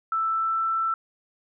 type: tone with pitch glide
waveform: sine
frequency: 1323 to 1331.4 Hz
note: E6 to E6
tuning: +6 to +17 cents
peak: -22 dBFS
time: 0.12-0.94 s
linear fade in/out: 2 ms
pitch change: +11 cents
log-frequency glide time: 0.27-0.64 s
effects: none